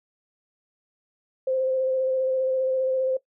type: tone with vibrato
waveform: sine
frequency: 522 Hz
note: C5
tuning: 4 cents flat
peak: -21 dBFS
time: 1.47-3.17 s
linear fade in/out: 5 ms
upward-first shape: square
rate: 15 Hz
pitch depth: 15 cents each way
effects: noise-tail reverb RT60 0.1 s tail -18 dB re dry